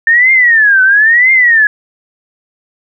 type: tone with vibrato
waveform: sine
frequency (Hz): 1788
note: A6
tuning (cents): +27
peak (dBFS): -4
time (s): 0.07-1.67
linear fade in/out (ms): 2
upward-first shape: triangle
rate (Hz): 1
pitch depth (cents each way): 300
effects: none